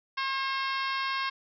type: harmonic tone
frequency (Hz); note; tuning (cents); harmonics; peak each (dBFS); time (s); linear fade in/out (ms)
537; C5; +45; 2 / 3 / 4 / 5 / 6 / 7 / 8 / 9 / 10; -31 / -35 / -37 / -39 / -41 / -42 / -43 / -44 / -45; 0.17-1.3; 10
effects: none